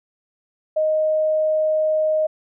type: tone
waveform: sine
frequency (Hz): 622.3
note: D#5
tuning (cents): 0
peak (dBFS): -16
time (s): 0.76-2.27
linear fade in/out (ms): 10
effects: none